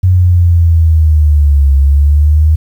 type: linear two-way sweep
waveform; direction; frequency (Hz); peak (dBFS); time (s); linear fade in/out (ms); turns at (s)
sine; down then up; 92.5 to 68.4 to 78.6; -4; 0.03-2.56; 10; 1.75
effects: 7-bit